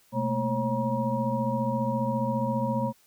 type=tone cluster; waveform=sine; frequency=125.8 / 216.5 / 231.2 / 544 / 953 Hz; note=B2 / A3 / A#3 / C#5 / A#5; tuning=+32 / -28 / -14 / -33 / +38 cents; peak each=-31 dBFS; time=0.12-2.93 s; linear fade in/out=50 ms; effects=white hiss -62 dBFS RMS until 3.06 s